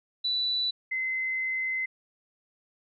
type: tone pair in turn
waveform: sine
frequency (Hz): 3965 / 2055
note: B7 / C7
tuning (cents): +6 / -32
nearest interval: major seventh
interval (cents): 1138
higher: first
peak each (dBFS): -25 / -27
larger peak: first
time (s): 0.24-0.71 / 0.91-1.86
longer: second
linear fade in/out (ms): 10
effects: none